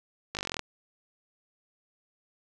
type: slowing click train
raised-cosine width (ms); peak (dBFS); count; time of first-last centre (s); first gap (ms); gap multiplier
0.2; -15; 12; 0.35-0.593; 19; 1.03
effects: none